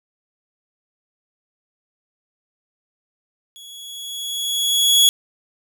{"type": "tone with level ramp", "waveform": "sawtooth", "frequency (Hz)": 3357, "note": "G#7", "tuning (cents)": 18, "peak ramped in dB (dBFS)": [-36, -6], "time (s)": [3.56, 5.09], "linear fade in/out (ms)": 0, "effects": []}